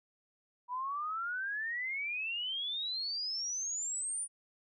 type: exponential sweep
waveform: sine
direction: up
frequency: 969 to 9570 Hz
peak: -34 dBFS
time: 0.68-4.28 s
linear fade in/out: 50 ms
effects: none